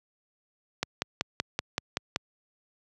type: click train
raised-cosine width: 0.2 ms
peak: -9 dBFS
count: 8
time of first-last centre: 0.83-2.161 s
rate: 5.26 Hz
effects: high-pass 80 Hz 12 dB/octave